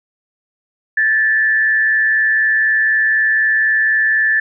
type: tone with frequency modulation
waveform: sine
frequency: 1750 Hz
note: A6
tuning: 10 cents flat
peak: -11 dBFS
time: 0.97-4.4 s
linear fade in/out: 5 ms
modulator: 116 Hz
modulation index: 0.51
effects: none